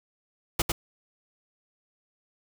pink noise with echo, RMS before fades -24 dBFS, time 0.59-0.62 s, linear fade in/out 5 ms, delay 100 ms, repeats 1, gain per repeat -3 dB, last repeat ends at 0.72 s, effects none

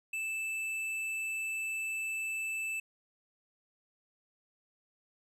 sine tone with hard clipping, 2637 Hz, E7, in tune, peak -35 dBFS, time 0.13-2.8 s, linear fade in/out 5 ms, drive 8 dB, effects none

